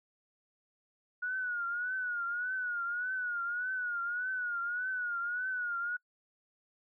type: tone with vibrato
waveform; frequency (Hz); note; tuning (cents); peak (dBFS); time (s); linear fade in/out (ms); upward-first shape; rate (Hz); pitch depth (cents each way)
sine; 1454; F#6; -31; -32; 1.22-5.97; 10; triangle; 1.7; 98
effects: noise-tail reverb RT60 0.1 s tail -26 dB re dry